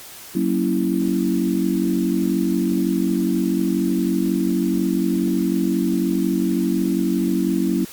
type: chord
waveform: sine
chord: F# dominant seventh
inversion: none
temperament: equal with one note detuned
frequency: 187.47 / 233.1 / 277.2 / 329.6 Hz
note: F#3 / A#3 / C#4 / E4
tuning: +23 / 0 / 0 / 0 cents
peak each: -22 / -24 / -23 / -22 dBFS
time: 0.35-7.85 s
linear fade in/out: 5 ms
effects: white hiss -39 dBFS RMS until 7.92 s + Opus 48 kbps